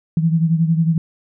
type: beating tone pair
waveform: sine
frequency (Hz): 162.1 / 173.1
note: E3 / F3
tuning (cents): -29 / -15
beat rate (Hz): 11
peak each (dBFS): -14 / -20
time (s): 0.17-0.98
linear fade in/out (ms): 2
effects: none